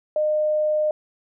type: tone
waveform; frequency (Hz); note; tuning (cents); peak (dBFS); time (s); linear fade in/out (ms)
sine; 610; D#5; -34; -18; 0.16-0.91; 2
effects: none